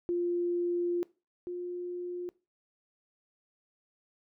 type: tone pair in turn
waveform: sine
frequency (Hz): 349.2 / 354.7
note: F4 / F4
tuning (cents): 0 / +27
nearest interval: unison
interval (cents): 27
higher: second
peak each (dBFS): -27 / -34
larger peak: first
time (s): 0.09-1.03 / 1.47-2.29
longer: first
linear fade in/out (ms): 0
effects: noise-tail reverb RT60 0.3 s tail -21 dB re dry